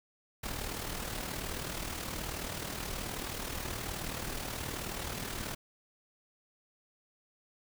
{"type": "noise with amplitude modulation", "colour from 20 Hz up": "pink", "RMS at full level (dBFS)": -36, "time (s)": [0.43, 5.55], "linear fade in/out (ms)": 10, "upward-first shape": "sine", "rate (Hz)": 38.8, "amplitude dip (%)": 55, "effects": []}